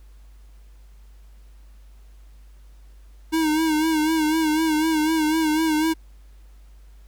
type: tone with vibrato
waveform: square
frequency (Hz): 314.2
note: D#4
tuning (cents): +17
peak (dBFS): -19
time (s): 3.32-5.94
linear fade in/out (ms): 20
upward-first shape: sine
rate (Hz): 4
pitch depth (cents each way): 57
effects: added 50 Hz sine -44 dBFS peak until 7.07 s + pink hiss -62 dBFS RMS until 7.07 s